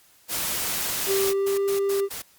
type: noise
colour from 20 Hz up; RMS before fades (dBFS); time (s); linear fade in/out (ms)
white; -27; 0.28-1.34; 50
type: tone with pitch glide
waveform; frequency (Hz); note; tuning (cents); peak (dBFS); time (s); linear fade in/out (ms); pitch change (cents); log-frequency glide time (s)
triangle; 391 to 396; G4 to G4; -4 to +18; -19; 1.06-2.09; 50; +22; 1.22-1.59
type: noise bursts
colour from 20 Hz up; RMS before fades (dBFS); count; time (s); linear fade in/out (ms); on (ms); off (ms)
white; -34; 4; 1.46-2.222; 10; 120; 94
effects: white hiss -57 dBFS RMS until 2.38 s + Opus 48 kbps